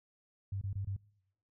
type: tone bursts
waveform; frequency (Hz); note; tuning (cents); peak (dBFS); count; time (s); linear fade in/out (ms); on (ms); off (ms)
sine; 98; G2; 0; -34; 4; 0.52-0.965; 5; 94; 23
effects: noise-tail reverb RT60 0.8 s tail -25 dB re dry